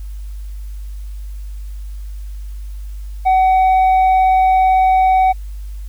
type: tone with tanh clipping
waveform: sine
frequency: 753 Hz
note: F#5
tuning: 30 cents sharp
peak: -10 dBFS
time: 3.25-5.33 s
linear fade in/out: 20 ms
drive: 4 dB
effects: added 50 Hz sine -25 dBFS peak until 5.88 s + white hiss -51 dBFS RMS until 5.88 s